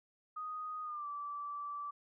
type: tone with pitch glide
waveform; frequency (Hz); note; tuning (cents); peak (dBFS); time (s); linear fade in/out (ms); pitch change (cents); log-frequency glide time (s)
sine; 1244.5 to 1161.2; D#6 to D6; 0 to -20; -39; 0.36-1.91; 10; -120; 0.83-1.07
effects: none